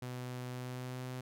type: tone with pitch glide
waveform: sawtooth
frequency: 125.2 to 127.31 Hz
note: B2 to C3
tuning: +24 to -47 cents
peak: -36 dBFS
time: 0.02-1.21 s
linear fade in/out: 5 ms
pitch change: +29 cents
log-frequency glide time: 0.51-1.01 s
effects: none